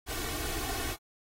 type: noise with comb filter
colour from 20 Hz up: pink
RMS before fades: -35 dBFS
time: 0.06-0.97 s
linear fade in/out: 50 ms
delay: 2.7 ms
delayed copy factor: +0.85
effects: AAC 48 kbps